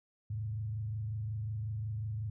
sine tone with frequency modulation, 107.6 Hz, A2, 38 cents flat, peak -34 dBFS, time 0.3-2.3 s, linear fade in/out 5 ms, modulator 25.5 Hz, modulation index 0.49, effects none

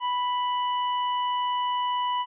harmonic tone, 987.8 Hz, B5, in tune, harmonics 1 / 2 / 3, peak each -24 / -42 / -35 dBFS, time 0-2.26 s, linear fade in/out 50 ms, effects none

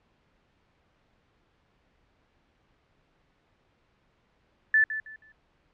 sine tone with echo, 1752 Hz, A6, 8 cents flat, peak -17 dBFS, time 4.74-4.84 s, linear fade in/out 2 ms, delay 160 ms, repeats 3, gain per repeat -12 dB, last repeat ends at 5.32 s, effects pink hiss -68 dBFS RMS until 5.73 s + low-pass 3000 Hz 12 dB/octave

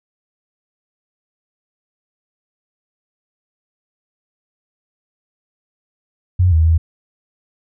sine tone with pitch steps, 90.6 / 80.2 / 81.5 Hz, F#2 / E2 / E2, -36 / -47 / -19 cents, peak -9 dBFS, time 6.39-6.78 s, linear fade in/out 10 ms, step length 130 ms, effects none

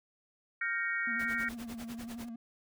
sine chord, G half-diminished seventh, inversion third, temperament equal with one note detuned, 1396.9 / 1568 / 1864.7 / 2235 Hz, F6 / G6 / Bb6 / Db7, 0 / 0 / 0 / +14 cents, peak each -37 / -38 / -34 / -38 dBFS, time 0.61-1.49 s, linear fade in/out 5 ms
triangle tone with vibrato, 233.1 Hz, A#3, in tune, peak -38 dBFS, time 1.07-2.36 s, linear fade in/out 5 ms, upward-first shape square, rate 11 Hz, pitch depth 39 cents each way
pink noise with tremolo, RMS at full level -46 dBFS, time 1.19-2.29 s, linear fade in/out 5 ms, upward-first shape sine, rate 10 Hz, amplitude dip 95%
effects none

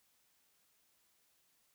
silence, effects white hiss -74 dBFS RMS until 1.74 s

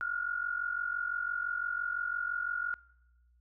sine tone pair together, 1396.1 / 1442 Hz, F6 / F#6, -1 / -45 cents, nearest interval minor second, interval 56 cents, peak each -35 / -34 dBFS, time 0.01-2.74 s, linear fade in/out 0 ms, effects noise-tail reverb RT60 0.9 s tail -21 dB re dry + added 60 Hz sine -63 dBFS peak until 3.4 s

